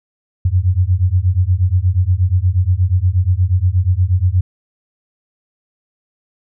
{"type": "beating tone pair", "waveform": "sine", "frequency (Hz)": [87.3, 95.7], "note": ["F2", "G2"], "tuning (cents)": [0, -41], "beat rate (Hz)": 8.4, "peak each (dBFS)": -14, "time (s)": [0.45, 4.41], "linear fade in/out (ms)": 5, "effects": []}